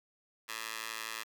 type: tone with high-pass filter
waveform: 15% pulse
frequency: 111.8 Hz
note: A2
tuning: 28 cents sharp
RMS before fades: -41 dBFS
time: 0.48-1.24 s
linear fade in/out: 20 ms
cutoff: 1600 Hz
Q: 0.89
effects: none